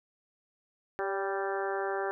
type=harmonic tone with a mistuned harmonic; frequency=195.9 Hz; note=G3; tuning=1 cent flat; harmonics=2 / 3 / 4 / 5 / 6 / 7 / 8 / 9; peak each=-33 / -38 / -36 / -43 / -42 / -42 / -40 / -44 dBFS; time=0.99-2.11 s; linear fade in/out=0 ms; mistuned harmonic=3; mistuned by=-33 cents; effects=none